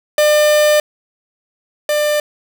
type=tone pair in turn; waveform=45% pulse; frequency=600 / 596.2 Hz; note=D5 / D5; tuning=+37 / +26 cents; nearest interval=unison; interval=11 cents; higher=first; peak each=-9 / -13 dBFS; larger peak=first; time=0.18-0.8 / 1.89-2.2 s; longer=first; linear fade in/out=2 ms; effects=none

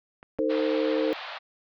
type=clicks; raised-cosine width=0.5 ms; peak=-31 dBFS; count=3; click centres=0.229 / 0.386 / 0.595 s
type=chord; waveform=sine; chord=A diminished; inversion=second; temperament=equal with one note detuned; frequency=311.1 / 450.8 / 523.3 Hz; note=Eb4 / A4 / C5; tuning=0 / +42 / 0 cents; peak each=-27 dBFS; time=0.39-1.13 s; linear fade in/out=0 ms
type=band-pass noise; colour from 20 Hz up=pink; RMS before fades=-38 dBFS; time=0.49-1.39 s; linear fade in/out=20 ms; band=620 to 4300 Hz; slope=48 dB/octave
effects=none

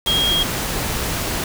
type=tone in noise; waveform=sine; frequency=3256 Hz; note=G#7; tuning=35 cents flat; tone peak=-16 dBFS; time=0.07-0.43 s; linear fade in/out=2 ms; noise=pink; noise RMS=-23 dBFS; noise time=0.06-1.44 s; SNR=+4 dB; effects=none

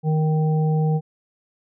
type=harmonic tone; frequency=155.8 Hz; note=D#3; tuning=3 cents sharp; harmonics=1 / 3 / 5; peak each=-17 / -28 / -31 dBFS; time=0.03-1.01 s; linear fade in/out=50 ms; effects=none

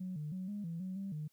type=tone with pitch steps; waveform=sine; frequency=184.4 / 150.5 / 185.9 / 205.5 / 166.9 / 186.7 / 195.8 / 152.2 Hz; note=F#3 / D3 / F#3 / G#3 / E3 / F#3 / G3 / D#3; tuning=-6 / +43 / +8 / -18 / +22 / +16 / -2 / -38 cents; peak=-37 dBFS; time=0-1.28 s; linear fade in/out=10 ms; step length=160 ms; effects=tanh soft clip ceiling -33 dBFS + white hiss -75 dBFS RMS until 1.32 s

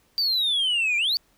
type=exponential two-way sweep; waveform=sine; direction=down then up; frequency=4699 to 2349 to 4699 Hz; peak=-18 dBFS; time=0.18-1.17 s; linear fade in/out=0 ms; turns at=0.97 s; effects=tanh soft clip ceiling -19 dBFS + pink hiss -63 dBFS RMS until 1.37 s

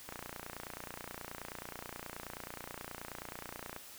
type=click train; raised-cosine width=0.5 ms; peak=-27 dBFS; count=109; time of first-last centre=0.09-3.763 s; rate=29.4 Hz; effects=white hiss -52 dBFS RMS until 3.98 s

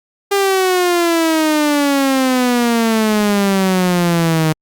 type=exponential sweep; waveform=sawtooth; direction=down; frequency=402.7 to 155.56 Hz; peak=-8 dBFS; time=0.31-4.53 s; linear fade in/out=10 ms; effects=Opus 48 kbps

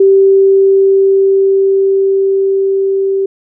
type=tone with level ramp; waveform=sine; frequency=389.1 Hz; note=G4; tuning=13 cents flat; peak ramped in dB=-3 to -10 dBFS; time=0-3.26 s; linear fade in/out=5 ms; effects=none

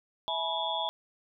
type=tone cluster; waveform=sine; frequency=652 / 847 / 975 / 3341 / 3508 Hz; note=E5 / G#5 / B5 / G#7 / A7; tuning=-19 / +34 / -23 / +10 / -6 cents; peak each=-36 / -35 / -35 / -35 / -37 dBFS; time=0.28-0.89 s; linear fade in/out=0 ms; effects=none

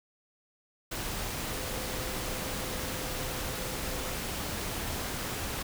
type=tone in noise; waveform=sine; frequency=514 Hz; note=C5; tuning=31 cents flat; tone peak=-44 dBFS; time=1.51-4.14 s; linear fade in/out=10 ms; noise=pink; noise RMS=-35 dBFS; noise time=0.91-5.63 s; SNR=-12 dB; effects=none

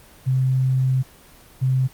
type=tone pair in turn; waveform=sine; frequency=130.5 / 130.5 Hz; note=C3 / C3; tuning=-4 / -4 cents; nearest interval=unison; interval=0 cents; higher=neither; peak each=-16 dBFS; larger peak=neither; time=0.26-1.03 / 1.61-1.88 s; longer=first; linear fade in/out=20 ms; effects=pink hiss -48 dBFS RMS until 1.93 s + Opus 24 kbps

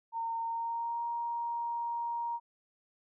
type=tone with pitch glide; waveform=sine; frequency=916 to 939 Hz; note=A#5 to A#5; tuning=-31 to +12 cents; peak=-32 dBFS; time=0.12-2.4 s; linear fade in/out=50 ms; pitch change=+43 cents; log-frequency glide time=0.42-1.04 s; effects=none

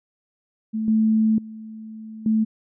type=tone with level steps; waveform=sine; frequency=219.3 Hz; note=A3; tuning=6 cents flat; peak=-22 / -15 / -34 / -16 dBFS; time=0.73-2.45 s; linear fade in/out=20 ms; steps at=0.88 / 1.38 / 2.26 s; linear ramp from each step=2 ms; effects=none

